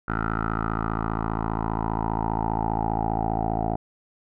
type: tone with low-pass filter sweep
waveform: 10% pulse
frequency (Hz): 55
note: A1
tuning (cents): 0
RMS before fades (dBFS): -26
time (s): 0.08-3.76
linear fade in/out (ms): 5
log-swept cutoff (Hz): 1400 to 710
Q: 6.5
effects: none